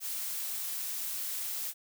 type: noise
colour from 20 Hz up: blue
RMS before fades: -36 dBFS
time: 0-1.74 s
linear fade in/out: 50 ms
effects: none